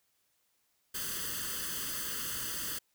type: noise with comb filter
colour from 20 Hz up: white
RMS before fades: -37 dBFS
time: 0.94-2.79 s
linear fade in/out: 10 ms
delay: 0.64 ms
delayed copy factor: +0.9
effects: white hiss -75 dBFS RMS until 2.94 s